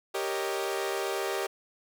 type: chord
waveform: sawtooth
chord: Eb dominant seventh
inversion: first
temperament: equal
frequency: 392 / 466.2 / 554.4 / 622.3 Hz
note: G4 / Bb4 / Db5 / Eb5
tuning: 0 / 0 / 0 / 0 cents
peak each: -28 / -32 / -34 / -33 dBFS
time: 0.14-1.47 s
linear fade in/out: 10 ms
effects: none